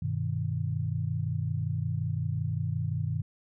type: chord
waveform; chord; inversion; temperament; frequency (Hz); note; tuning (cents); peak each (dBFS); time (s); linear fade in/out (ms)
sine; G augmented; none; equal; 98 / 123.47 / 155.56; G2 / B2 / D#3; 0 / 0 / 0; -32; 0.02-3.22; 5
effects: none